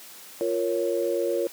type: chord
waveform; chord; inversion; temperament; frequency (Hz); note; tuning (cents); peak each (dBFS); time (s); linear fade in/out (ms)
sine; Bb minor; second; equal; 349.2 / 466.2 / 554.4; F4 / Bb4 / Db5; 0 / 0 / 0; -27; 0.41-1.47; 0
effects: white hiss -45 dBFS RMS until 1.52 s + high-pass 200 Hz 12 dB/octave